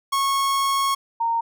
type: tone pair in turn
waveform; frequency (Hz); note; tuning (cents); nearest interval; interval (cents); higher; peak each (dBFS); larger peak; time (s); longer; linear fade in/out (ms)
45% pulse / sine; 1097 / 922.5; C#6 / A#5; -18 / -18; minor third; 300; first; -19; neither; 0.12-0.95 / 1.2-1.41; first; 10
effects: none